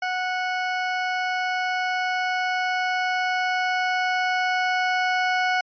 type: tone with level ramp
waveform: 20% pulse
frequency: 736 Hz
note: F#5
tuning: 9 cents flat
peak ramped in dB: -19 to -15 dBFS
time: 0.02-5.61 s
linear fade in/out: 5 ms
effects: resampled to 11025 Hz